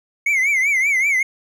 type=tone with vibrato; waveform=triangle; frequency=2174 Hz; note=C#7; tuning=34 cents flat; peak=-13 dBFS; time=0.26-1.23 s; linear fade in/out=5 ms; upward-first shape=triangle; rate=5.2 Hz; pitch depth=150 cents each way; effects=none